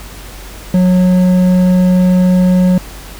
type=tone with hard clipping; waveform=triangle; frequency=182.4 Hz; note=F#3; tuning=24 cents flat; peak=-8 dBFS; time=0.74-2.78 s; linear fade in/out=2 ms; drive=10 dB; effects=added 48 Hz sine -30 dBFS peak until 3.19 s + pink hiss -33 dBFS RMS until 3.19 s